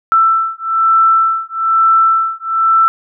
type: beating tone pair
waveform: sine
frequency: 1330 / 1331.1 Hz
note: E6 / E6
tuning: +15 / +16 cents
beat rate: 1.1 Hz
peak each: -12 dBFS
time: 0.12-2.88 s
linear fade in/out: 0 ms
effects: none